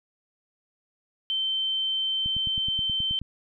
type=tone; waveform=sine; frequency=3100 Hz; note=G7; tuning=20 cents flat; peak=-24 dBFS; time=1.3-3.19 s; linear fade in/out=0 ms
type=click train; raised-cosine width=5 ms; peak=-25 dBFS; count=10; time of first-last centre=2.26-3.216 s; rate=9.41 Hz
effects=none